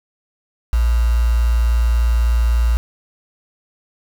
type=tone with quantisation; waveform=sine; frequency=58.2 Hz; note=A#1; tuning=2 cents flat; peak=-12 dBFS; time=0.73-2.77 s; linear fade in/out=0 ms; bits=5; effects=none